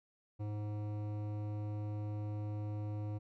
sine tone with hard clipping, 104.9 Hz, G#2, 18 cents sharp, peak -39 dBFS, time 0.39-3.19 s, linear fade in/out 20 ms, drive 14 dB, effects none

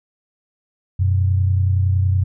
sine tone pair together, 92.5 / 123.22 Hz, F#2 / B2, 0 / -4 cents, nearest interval perfect fourth, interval 496 cents, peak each -14 / -23 dBFS, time 0.99-2.24 s, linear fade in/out 10 ms, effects none

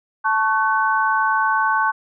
sine chord, F# minor, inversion first, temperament equal with one note detuned, 880 / 1108.7 / 1512.8 Hz, A5 / C#6 / F#6, 0 / 0 / +38 cents, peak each -20 dBFS, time 0.24-1.92 s, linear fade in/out 20 ms, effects none

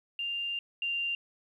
sine tone pair in turn, 2794 / 2784 Hz, F7 / F7, 0 / -6 cents, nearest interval unison, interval 6 cents, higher first, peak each -31 / -29 dBFS, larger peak second, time 0.19-0.59 / 0.82-1.15 s, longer first, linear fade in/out 2 ms, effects 11-bit

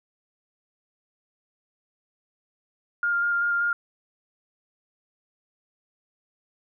sine tone with vibrato, 1406 Hz, F6, 11 cents sharp, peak -21 dBFS, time 3.03-3.73 s, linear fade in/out 2 ms, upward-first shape square, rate 5.2 Hz, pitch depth 10 cents each way, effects none

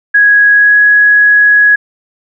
sine tone with pitch glide, 1661.2 to 1672.8 Hz, G#6 to G#6, 0 to +12 cents, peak -3 dBFS, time 0.14-1.76 s, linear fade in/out 10 ms, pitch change +12 cents, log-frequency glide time 0.53-0.78 s, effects none

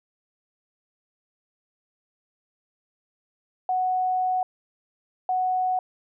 sine tone pair in turn, 740 / 740 Hz, F#5 / F#5, 0 / 0 cents, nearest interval unison, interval 0 cents, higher neither, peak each -21 / -21 dBFS, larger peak neither, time 3.69-4.43 / 5.29-5.79 s, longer first, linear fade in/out 2 ms, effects none

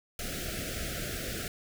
pink band-stop noise, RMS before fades -36 dBFS, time 0.19-1.48 s, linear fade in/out 2 ms, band 720 to 1300 Hz, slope 96 dB/octave, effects none

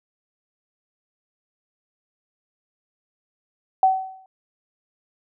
sine tone with exponential decay, 759 Hz, F#5, 44 cents sharp, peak -10 dBFS, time 3.83-4.26 s, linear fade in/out 2 ms, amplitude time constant 92 ms, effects none

